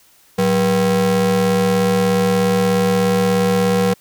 square ring-modulated tone, 147.8 Hz, D3, 11 cents sharp, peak -11 dBFS, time 0.38-3.94 s, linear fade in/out 10 ms, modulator 334 Hz, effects white hiss -52 dBFS RMS until 4 s

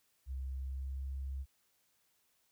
sine tone with pitch glide, 65.9 to 67.28 Hz, C2 to C2, +13 to +49 cents, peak -37 dBFS, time 0.26-1.46 s, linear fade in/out 50 ms, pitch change +36 cents, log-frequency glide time 0.41-1.07 s, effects white hiss -75 dBFS RMS until 2.51 s

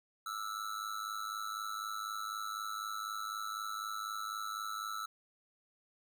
square tone with amplitude modulation, 1318.5 Hz, E6, in tune, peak -35 dBFS, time 0.26-5.06 s, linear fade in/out 5 ms, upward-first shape sine, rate 104 Hz, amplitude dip 80%, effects none

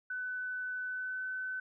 sine tone with pitch glide, 1502 to 1515.1 Hz, F#6 to F#6, +26 to +41 cents, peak -35 dBFS, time 0.1-1.6 s, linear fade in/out 5 ms, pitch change +15 cents, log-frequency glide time 0.83-1.23 s, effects none

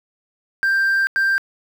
sine tone bursts at uneven times, 1579 Hz, G6, 12 cents sharp, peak -12 dBFS, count 2, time 0.63-1.07 / 1.16-1.38 s, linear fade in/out 0 ms, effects tanh soft clip ceiling -14 dBFS + 7-bit

